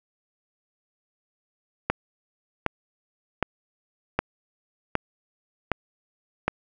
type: click train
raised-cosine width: 0.5 ms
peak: -6 dBFS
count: 7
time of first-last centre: 1.9-6.48 s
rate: 1.31 Hz
effects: none